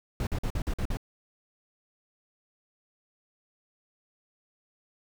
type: noise bursts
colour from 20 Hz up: brown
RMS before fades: -29 dBFS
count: 7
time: 0.2-0.971 s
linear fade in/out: 2 ms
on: 69 ms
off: 48 ms
effects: none